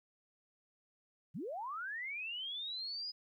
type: linear sweep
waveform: sine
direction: up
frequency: 116.54 to 5010 Hz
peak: -39 dBFS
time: 1.34-3.12 s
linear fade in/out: 20 ms
effects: 13-bit